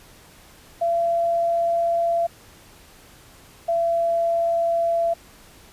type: tone pair in turn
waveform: sine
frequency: 679 / 674.7 Hz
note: F5 / E5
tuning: -49 / +40 cents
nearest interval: unison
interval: 11 cents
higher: first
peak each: -18 dBFS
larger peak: neither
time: 0.81-2.27 / 3.68-5.14 s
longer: neither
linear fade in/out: 10 ms
effects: pink hiss -49 dBFS RMS until 5.72 s + resampled to 32000 Hz